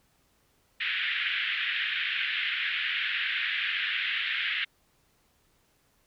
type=band-pass noise; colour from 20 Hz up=pink; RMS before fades=-30 dBFS; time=0.8-4.65 s; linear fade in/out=10 ms; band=1600 to 3400 Hz; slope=48 dB/octave; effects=pink hiss -68 dBFS RMS until 6.06 s